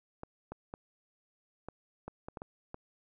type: clicks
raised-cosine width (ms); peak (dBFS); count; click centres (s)
1; -27; 9; 0.234 / 0.52 / 0.739 / 1.686 / 2.08 / 2.285 / 2.372 / 2.419 / 2.744
effects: none